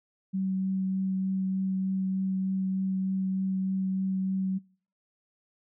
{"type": "tone with vibrato", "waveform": "sine", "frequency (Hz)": 190, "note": "F#3", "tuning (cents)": 46, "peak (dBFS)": -26, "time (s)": [0.33, 4.59], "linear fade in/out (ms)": 20, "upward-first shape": "triangle", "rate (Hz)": 3.3, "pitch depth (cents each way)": 10, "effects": ["noise-tail reverb RT60 0.5 s tail -25 dB re dry"]}